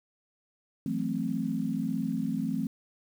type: chord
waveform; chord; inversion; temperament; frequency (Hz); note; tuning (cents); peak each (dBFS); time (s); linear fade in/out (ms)
sine; F# half-diminished seventh; third; equal; 164.81 / 185 / 220 / 261.6; E3 / F#3 / A3 / C4; 0 / 0 / 0 / 0; -35 / -35 / -32 / -32; 0.86-2.67; 2
effects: 9-bit